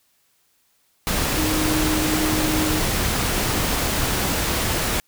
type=tone in noise; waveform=sine; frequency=310 Hz; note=D#4; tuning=6 cents flat; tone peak=-22 dBFS; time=1.37-2.8 s; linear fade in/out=0 ms; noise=pink; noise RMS=-22 dBFS; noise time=1.07-5 s; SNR=-3 dB; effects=white hiss -64 dBFS RMS until 5.07 s